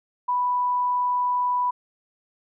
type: tone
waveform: sine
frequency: 987.8 Hz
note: B5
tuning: in tune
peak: -20 dBFS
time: 0.28-1.71 s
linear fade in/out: 10 ms
effects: none